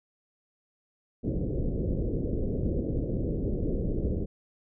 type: low-pass noise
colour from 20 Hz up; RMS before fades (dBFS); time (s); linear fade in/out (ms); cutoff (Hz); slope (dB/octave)
pink; -29; 1.23-4.26; 20; 520; 48
effects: none